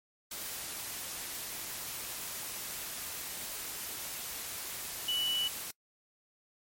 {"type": "tone in noise", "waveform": "sine", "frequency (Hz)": 2960, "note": "F#7", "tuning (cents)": 0, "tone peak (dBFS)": -29, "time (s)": [5.08, 5.48], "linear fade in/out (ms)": 5, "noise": "white", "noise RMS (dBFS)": -40, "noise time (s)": [0.31, 5.71], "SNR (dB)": 8, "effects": ["noise-tail reverb RT60 0.1 s tail -24 dB re dry", "MP3 64 kbps"]}